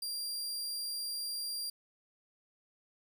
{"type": "tone", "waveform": "sawtooth", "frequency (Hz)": 4762, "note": "D8", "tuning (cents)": 23, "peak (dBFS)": -33, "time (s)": [0.02, 1.7], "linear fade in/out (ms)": 5, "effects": []}